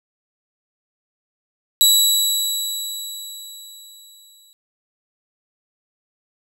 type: tone with exponential decay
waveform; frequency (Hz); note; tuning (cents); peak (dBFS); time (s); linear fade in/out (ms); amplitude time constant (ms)
20% pulse; 3913; B7; -17; -4; 1.81-4.53; 0; 590
effects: none